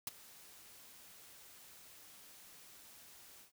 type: noise with ADSR envelope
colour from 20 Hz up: white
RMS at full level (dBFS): -37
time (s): 0.07-3.52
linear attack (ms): 3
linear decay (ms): 20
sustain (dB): -21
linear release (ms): 110
effects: none